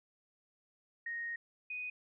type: tone pair in turn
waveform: sine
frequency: 1864.7 / 2489 Hz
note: A#6 / D#7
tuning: 0 / 0 cents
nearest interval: perfect fourth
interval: 500 cents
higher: second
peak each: -37 / -38 dBFS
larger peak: first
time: 1.06-1.36 / 1.7-1.9 s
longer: first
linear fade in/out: 5 ms
effects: none